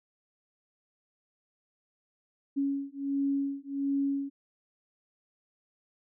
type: beating tone pair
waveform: sine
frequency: 277.2 / 278.6 Hz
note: C#4 / C#4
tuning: 0 / +9 cents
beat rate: 1.4 Hz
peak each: -31 dBFS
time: 2.56-4.3 s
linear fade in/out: 20 ms
effects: none